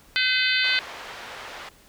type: harmonic tone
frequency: 510 Hz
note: C5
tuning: 44 cents flat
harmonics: 3 / 4 / 5 / 6 / 7 / 8 / 9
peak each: -25 / -26 / -27 / -28 / -28 / -29 / -30 dBFS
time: 0.16-0.79 s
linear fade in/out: 0 ms
type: band-pass noise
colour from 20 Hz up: pink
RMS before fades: -39 dBFS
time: 0.64-1.69 s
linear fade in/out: 2 ms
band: 670 to 3500 Hz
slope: 12 dB/octave
effects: pink hiss -54 dBFS RMS until 1.88 s